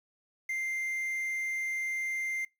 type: tone with quantisation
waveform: triangle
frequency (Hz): 2093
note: C7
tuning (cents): 0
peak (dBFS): -29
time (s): 0.49-2.45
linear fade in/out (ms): 5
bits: 9
effects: noise-tail reverb RT60 0.2 s tail -23 dB re dry